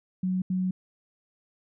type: tone bursts at uneven times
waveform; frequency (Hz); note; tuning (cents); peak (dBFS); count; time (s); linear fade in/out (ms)
sine; 185; F#3; 0; -24; 2; 0.23-0.42 / 0.5-0.71; 5
effects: none